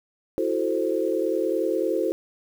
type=chord; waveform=sine; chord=F# half-diminished seventh; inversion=third; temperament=equal; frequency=329.6 / 370 / 440 / 523.3 Hz; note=E4 / F#4 / A4 / C5; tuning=0 / 0 / 0 / 0 cents; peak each=-27 dBFS; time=0.38-2.12 s; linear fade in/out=0 ms; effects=8-bit